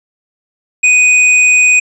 square tone, 2489 Hz, D#7, in tune, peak -6 dBFS, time 0.83-1.8 s, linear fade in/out 10 ms, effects resampled to 22050 Hz

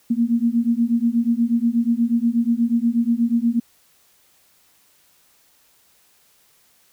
sine beating tone pair, 230 / 238.3 Hz, A#3 / A#3, -23 / +38 cents, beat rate 8.3 Hz, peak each -19 dBFS, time 0.1-3.6 s, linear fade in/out 10 ms, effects white hiss -58 dBFS RMS until 6.92 s

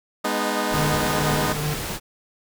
10% pulse chord, G# minor, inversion none, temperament equal with one note detuned, 207.7 / 246.9 / 307.2 Hz, G#3 / B3 / D#4, 0 / 0 / -22 cents, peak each -18 dBFS, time 0.24-1.53 s, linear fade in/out 10 ms
pink noise, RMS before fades -29 dBFS, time 0.7-2 s, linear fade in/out 50 ms
square tone with tremolo, 149.7 Hz, D3, 33 cents sharp, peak -23 dBFS, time 0.74-1.74 s, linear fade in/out 0 ms, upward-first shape triangle, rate 2.3 Hz, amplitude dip 70%
effects none

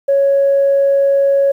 sine tone, 554.4 Hz, C#5, in tune, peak -8 dBFS, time 0.08-1.52 s, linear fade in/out 10 ms, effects tanh soft clip ceiling -5 dBFS + 8-bit

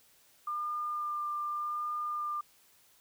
sine tone with vibrato, 1200 Hz, D6, 37 cents sharp, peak -32 dBFS, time 0.47-2.41 s, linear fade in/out 5 ms, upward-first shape sine, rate 0.84 Hz, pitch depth 11 cents each way, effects white hiss -64 dBFS RMS until 3 s

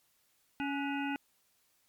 harmonic tone with a mistuned harmonic, 280 Hz, C#4, 18 cents sharp, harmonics 1 / 3 / 5 / 7 / 9 / 10, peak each -34 / -39 / -41 / -47 / -43 / -47 dBFS, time 0.6-1.16 s, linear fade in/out 0 ms, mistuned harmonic 5, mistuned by +86 cents, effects white hiss -72 dBFS RMS until 1.88 s + MP3 96 kbps

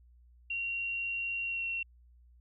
sine tone with pitch glide, 2752 to 2727 Hz, F7 to F7, -26 to -42 cents, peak -32 dBFS, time 0.5-1.83 s, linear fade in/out 5 ms, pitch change -16 cents, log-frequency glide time 1.45-1.64 s, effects added 60 Hz sine -57 dBFS peak until 2.4 s

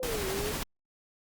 sine exponential two-way sweep, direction down then up, 522 to 375 to 432.4 Hz, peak -33 dBFS, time 0-0.52 s, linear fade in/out 2 ms, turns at 0.27 s
pink noise with tremolo, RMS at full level -33 dBFS, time 0.03-0.63 s, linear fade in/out 0 ms, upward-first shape sine, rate 12 Hz, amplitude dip 25%
effects Opus 32 kbps

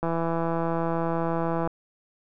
click train, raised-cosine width 1 ms, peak -14 dBFS, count 274, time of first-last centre 0.03-1.675 s, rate 166 Hz, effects none

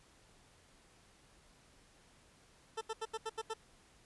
20% pulse tone bursts, 444.3 Hz, A4, 17 cents sharp, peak -32 dBFS, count 7, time 2.77-3.539 s, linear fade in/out 10 ms, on 43 ms, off 78 ms, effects pink hiss -65 dBFS RMS until 4.05 s + resampled to 24000 Hz

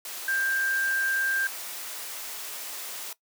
sine tone in noise, 1585 Hz, G6, 19 cents sharp, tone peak -24 dBFS, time 0.28-1.47 s, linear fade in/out 2 ms, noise white, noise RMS -37 dBFS, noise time 0.05-3.13 s, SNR +10 dB, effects noise-tail reverb RT60 0.1 s tail -19 dB re dry + high-pass 400 Hz 12 dB/octave

